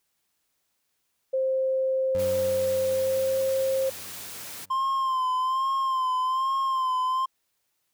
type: tone with pitch glide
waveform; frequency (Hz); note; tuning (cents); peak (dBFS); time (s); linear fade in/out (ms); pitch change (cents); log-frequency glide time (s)
sine; 526 to 531.8; C5 to C5; +9 to +28; -22; 1.33-3.9; 10; +19; 2.95-3.38
type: tone with exponential decay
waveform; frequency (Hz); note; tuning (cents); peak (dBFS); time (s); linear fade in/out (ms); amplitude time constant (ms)
25% pulse; 92.7; F#2; +4; -30; 2.15-5.79; 0; 790
type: high-pass noise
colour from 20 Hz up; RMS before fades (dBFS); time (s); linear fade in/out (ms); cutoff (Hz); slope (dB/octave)
white; -39; 2.18-4.66; 20; 110; 96
type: tone with vibrato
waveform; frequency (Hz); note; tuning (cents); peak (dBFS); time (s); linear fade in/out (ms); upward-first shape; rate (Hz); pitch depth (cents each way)
triangle; 1046.5; C6; 0; -21; 4.7-7.26; 10; sine; 1.2; 48
effects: white hiss -75 dBFS RMS until 7.93 s